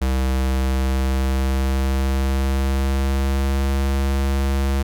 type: tone with pitch glide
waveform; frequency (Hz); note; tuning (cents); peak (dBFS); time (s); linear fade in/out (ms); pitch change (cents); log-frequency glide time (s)
square; 65.41 to 68.07; C2 to C#2; 0 to -31; -18; 0.01-4.83; 10; +69; 0.26-3.72
effects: none